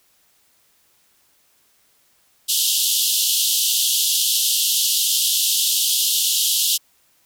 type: band-pass noise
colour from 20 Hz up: pink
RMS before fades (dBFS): -19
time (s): 2.48-6.78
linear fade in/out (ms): 20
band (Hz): 2900 to 16000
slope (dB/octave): 96
effects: white hiss -60 dBFS RMS until 7.25 s